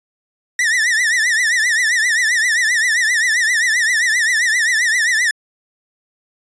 45% pulse tone with vibrato, 1864.7 Hz, A#6, in tune, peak -13 dBFS, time 0.59-5.31 s, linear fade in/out 2 ms, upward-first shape triangle, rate 7.6 Hz, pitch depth 160 cents each way, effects resampled to 22050 Hz

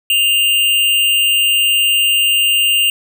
square tone with amplitude modulation, 2800 Hz, F7, 4 cents sharp, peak -9 dBFS, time 0.1-2.9 s, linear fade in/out 2 ms, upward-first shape sine, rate 241 Hz, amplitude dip 50%, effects none

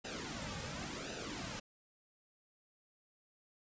pink noise with flanger, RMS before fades -43 dBFS, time 0.04-1.6 s, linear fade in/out 10 ms, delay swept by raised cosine 0.9 to 3 ms, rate 0.92 Hz, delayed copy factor -0.75, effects resampled to 16000 Hz

